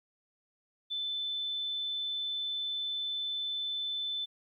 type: tone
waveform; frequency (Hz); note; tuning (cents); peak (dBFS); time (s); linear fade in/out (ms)
sine; 3520; A7; 0; -32; 0.9-4.26; 20
effects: 12-bit